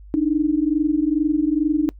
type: tone pair together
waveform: sine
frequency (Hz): 292.2 / 314.5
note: D4 / D#4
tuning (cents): -9 / +19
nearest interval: minor second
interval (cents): 128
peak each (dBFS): -19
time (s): 0.14-1.89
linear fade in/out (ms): 0
effects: noise-tail reverb RT60 0.1 s tail -24 dB re dry + added 50 Hz sine -39 dBFS peak until 1.99 s